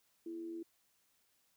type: tone with amplitude modulation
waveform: sine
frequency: 334 Hz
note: E4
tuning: 23 cents sharp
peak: -39 dBFS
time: 0.26-0.63 s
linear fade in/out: 5 ms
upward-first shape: sine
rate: 89.5 Hz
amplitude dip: 45%
effects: white hiss -75 dBFS RMS until 1.56 s